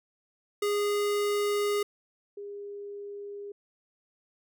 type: tone pair in turn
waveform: square / sine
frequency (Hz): 411.3 / 405.9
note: G#4 / G#4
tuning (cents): -17 / -40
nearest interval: unison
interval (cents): 23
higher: first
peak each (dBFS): -26 / -37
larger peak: first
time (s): 0.62-1.83 / 2.37-3.52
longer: first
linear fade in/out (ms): 5
effects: none